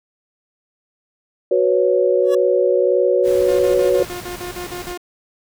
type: chord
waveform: sine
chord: F# suspended fourth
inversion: none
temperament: just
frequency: 370 / 493.3 / 555 Hz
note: F#4 / B4 / C#5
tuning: 0 / -2 / +2 cents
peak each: -17 dBFS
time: 1.51-4.03 s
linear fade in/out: 5 ms
type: tone with exponential growth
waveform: 25% pulse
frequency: 565 Hz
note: C#5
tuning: 33 cents sharp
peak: -19 dBFS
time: 2.22-2.35 s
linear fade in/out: 5 ms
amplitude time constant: 27 ms
type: noise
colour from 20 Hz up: pink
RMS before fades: -34 dBFS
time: 3.23-4.96 s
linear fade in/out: 50 ms
type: tone bursts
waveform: sawtooth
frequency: 355.6 Hz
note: F4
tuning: 31 cents sharp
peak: -23 dBFS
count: 10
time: 3.48-4.976 s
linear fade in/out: 5 ms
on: 110 ms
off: 44 ms
effects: none